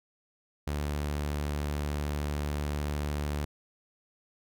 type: tone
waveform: sawtooth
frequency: 73.42 Hz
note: D2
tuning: in tune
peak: -26 dBFS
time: 0.67-3.45 s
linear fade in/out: 5 ms
effects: none